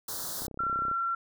white band-stop noise, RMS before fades -36 dBFS, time 0.08-0.47 s, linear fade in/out 5 ms, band 1600 to 3700 Hz, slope 48 dB/octave
click train, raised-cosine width 2 ms, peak -29 dBFS, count 17, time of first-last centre 0.42-0.914 s, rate 32.4 Hz
sine tone, 1362 Hz, F6, 44 cents flat, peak -27 dBFS, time 0.59-1.15 s, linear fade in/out 5 ms
effects none

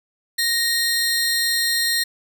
sawtooth tone pair together, 1864.7 / 4186 Hz, A#6 / C8, 0 / 0 cents, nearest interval octave + major second, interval 1400 cents, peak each -18 dBFS, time 0.38-2.04 s, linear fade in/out 10 ms, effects none

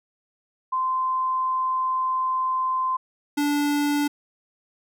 sine / square tone pair in turn, 1036 / 290.7 Hz, C6 / D4, -17 / -18 cents, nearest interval octave + minor seventh, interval 2201 cents, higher first, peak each -21 dBFS, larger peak neither, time 0.72-2.97 / 3.37-4.08 s, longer first, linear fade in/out 10 ms, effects none

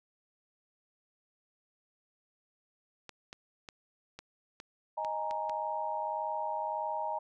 clicks, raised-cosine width 0.2 ms, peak -27 dBFS, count 8, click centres 3.093 / 3.329 / 3.688 / 4.19 / 4.601 / 5.048 / 5.31 / 5.496 s
sine chord, D# suspended fourth, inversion none, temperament equal, 622.3 / 830.6 / 932.3 Hz, D#5 / G#5 / A#5, 0 / 0 / 0 cents, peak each -38 / -37 / -35 dBFS, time 4.97-7.19 s, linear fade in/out 10 ms
effects none

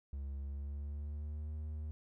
triangle tone with pitch glide, 69.3 to 76.45 Hz, C#2 to D#2, 0 to -30 cents, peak -37 dBFS, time 0.13-1.91 s, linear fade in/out 0 ms, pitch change +170 cents, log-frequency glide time 0.39-1.54 s, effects none

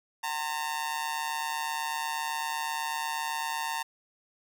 sawtooth tone with amplitude modulation, 909 Hz, A#5, 44 cents flat, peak -23 dBFS, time 0.23-3.83 s, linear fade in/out 10 ms, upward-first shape sine, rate 148 Hz, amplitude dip 80%, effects none

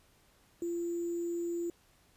sine tone with sample-and-hold, 342.9 Hz, F4, 32 cents flat, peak -32 dBFS, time 0.62-1.7 s, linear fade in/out 2 ms, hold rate 7350 Hz, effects pink hiss -66 dBFS RMS until 2.16 s + resampled to 32000 Hz

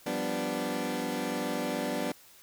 20% pulse chord, G dominant seventh, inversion third, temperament equal, 174.61 / 196 / 246.9 / 293.7 Hz, F3 / G3 / B3 / D4, 0 / 0 / 0 / 0 cents, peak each -35 / -33 / -29 / -30 dBFS, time 0.06-2.12 s, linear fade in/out 5 ms, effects white hiss -56 dBFS RMS until 2.42 s

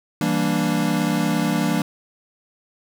square chord, E half-diminished seventh, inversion none, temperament equal, 164.81 / 196 / 233.1 / 293.7 Hz, E3 / G3 / Bb3 / D4, 0 / 0 / 0 / 0 cents, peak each -25 dBFS, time 0.21-1.82 s, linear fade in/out 2 ms, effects none

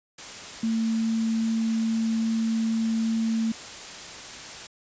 sine tone in noise, 224.7 Hz, A3, 37 cents sharp, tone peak -22 dBFS, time 0.63-3.52 s, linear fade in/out 5 ms, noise white, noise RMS -39 dBFS, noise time 0.18-4.67 s, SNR +14 dB, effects resampled to 16000 Hz

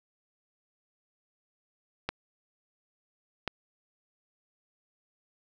clicks, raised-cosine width 0.3 ms, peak -14 dBFS, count 2, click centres 2.09 / 3.477 s, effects none

